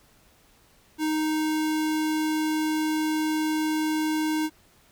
square tone, 310.8 Hz, D#4, 2 cents flat, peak -24 dBFS, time 0.98-4.5 s, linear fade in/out 50 ms, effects pink hiss -59 dBFS RMS until 4.91 s

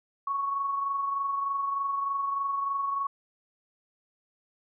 sine tone pair together, 1108.7 / 1132 Hz, C#6 / C#6, 0 / +36 cents, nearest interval unison, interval 36 cents, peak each -27 / -39 dBFS, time 0.27-3.07 s, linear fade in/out 5 ms, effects none

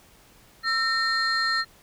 sine tone cluster, 1332 / 1830 / 4197 Hz, E6 / A#6 / C8, +18 / -32 / +5 cents, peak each -26 / -24 / -25 dBFS, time 0.63-1.65 s, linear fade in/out 50 ms, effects tanh soft clip ceiling -16 dBFS + pink hiss -55 dBFS RMS until 1.82 s

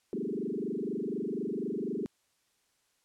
sine tone with frequency modulation, 311.1 Hz, D#4, in tune, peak -31 dBFS, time 0.13-2.06 s, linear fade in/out 0 ms, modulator 24.1 Hz, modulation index 4.8, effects white hiss -73 dBFS RMS until 3.04 s + low-pass 10000 Hz 12 dB/octave

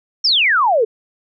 sine exponential sweep, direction down, 5630 to 416.2 Hz, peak -11 dBFS, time 0.24-0.85 s, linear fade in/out 10 ms, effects none

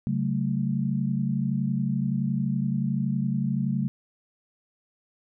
sine chord, F# minor, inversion second, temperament equal with one note detuned, 138.59 / 188.34 / 220 Hz, C#3 / F#3 / A3, 0 / +31 / 0 cents, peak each -27 / -28 / -28 dBFS, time 0.07-3.88 s, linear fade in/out 0 ms, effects none

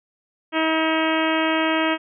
harmonic tone with a mistuned harmonic, 319.3 Hz, D#4, 45 cents sharp, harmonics 1 / 2 / 3 / 4 / 5 / 6 / 7 / 8 / 9 / 10, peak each -22 / -25 / -27 / -28 / -29 / -30 / -30 / -31 / -32 / -32 dBFS, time 0.52-1.98 s, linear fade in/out 50 ms, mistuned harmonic 9, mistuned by -22 cents, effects none

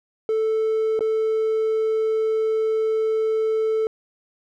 triangle tone with dropouts, 440 Hz, A4, in tune, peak -16 dBFS, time 0.29-3.87 s, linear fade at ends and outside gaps 1 ms, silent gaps 0.992-1.007 s, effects tanh soft clip ceiling -12 dBFS

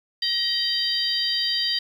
harmonic tone with a mistuned harmonic, 947 Hz, A#5, 27 cents sharp, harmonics 2 / 3 / 4 / 5, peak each -32 / -27 / -28 / -24 dBFS, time 0.22-1.79 s, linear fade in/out 5 ms, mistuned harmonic 3, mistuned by +150 cents, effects 8-bit

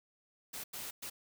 white noise bursts at uneven times, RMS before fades -43 dBFS, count 3, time 0.53-0.64 / 0.73-0.91 / 1.02-1.1 s, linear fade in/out 10 ms, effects none

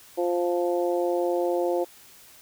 harmonic tone, 175 Hz, F3, 4 cents sharp, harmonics 2 / 3 / 4 / 5, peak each -25 / -26 / -31 / -36 dBFS, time 0.17-1.85 s, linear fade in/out 20 ms, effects white hiss -51 dBFS RMS until 2.41 s

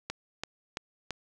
click train, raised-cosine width 0.2 ms, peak -16 dBFS, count 4, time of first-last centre 0.1-1.107 s, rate 2.98 Hz, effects none

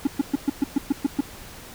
triangle tone bursts, 280 Hz, C#4, 18 cents sharp, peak -14 dBFS, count 9, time 0.05-1.208 s, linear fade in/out 5 ms, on 22 ms, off 120 ms, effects pink hiss -42 dBFS RMS until 1.74 s

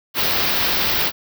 white band-stop noise, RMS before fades -19 dBFS, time 0.14-1.12 s, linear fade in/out 50 ms, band 5300 to 15000 Hz, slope 48 dB/octave, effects none

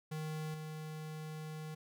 square tone with level steps, 155.56 Hz, D#3, in tune, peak -39 / -43 dBFS, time 0.11-1.75 s, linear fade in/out 10 ms, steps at 0.54 s, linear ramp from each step 2 ms, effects none

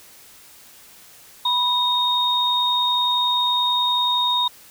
sine tone pair together, 984 / 3715 Hz, B5 / A#7, -7 / -7 cents, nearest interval octave + major seventh, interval 2300 cents, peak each -21 / -19 dBFS, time 1.45-4.48 s, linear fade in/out 5 ms, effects white hiss -47 dBFS RMS until 4.7 s

